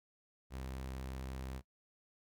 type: tone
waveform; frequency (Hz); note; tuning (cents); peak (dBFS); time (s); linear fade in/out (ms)
sawtooth; 65.41; C2; 0; -38; 0.5-1.62; 50
effects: noise-tail reverb RT60 0.1 s tail -17 dB re dry